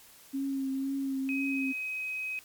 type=tone with vibrato; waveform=sine; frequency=270.6 Hz; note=C#4; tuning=42 cents flat; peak=-29 dBFS; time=0.33-1.73 s; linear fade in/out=20 ms; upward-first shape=triangle; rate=2 Hz; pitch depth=28 cents each way
type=tone; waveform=sine; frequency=2529 Hz; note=D#7; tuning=28 cents sharp; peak=-32 dBFS; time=1.29-2.39 s; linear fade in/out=0 ms
effects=white hiss -55 dBFS RMS until 2.44 s + MP3 96 kbps